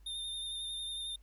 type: tone with vibrato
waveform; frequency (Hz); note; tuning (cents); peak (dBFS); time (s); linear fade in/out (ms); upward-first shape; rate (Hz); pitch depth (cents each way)
square; 3633; A#7; -45; -38; 0.06-1.16; 5; triangle; 11; 28
effects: added 50 Hz sine -55 dBFS peak until 1.22 s + pink hiss -73 dBFS RMS until 1.22 s